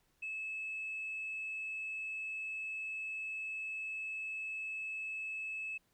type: tone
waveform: sine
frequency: 2600 Hz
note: E7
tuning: 24 cents flat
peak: -37 dBFS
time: 0.22-5.78 s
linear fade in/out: 10 ms
effects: tanh soft clip ceiling -34 dBFS + pink hiss -75 dBFS RMS until 5.93 s